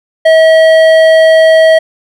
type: tone with hard clipping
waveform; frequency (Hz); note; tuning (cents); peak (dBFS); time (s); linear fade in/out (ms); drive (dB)
triangle; 642; E5; -46; -4; 0.25-1.79; 10; 14
effects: none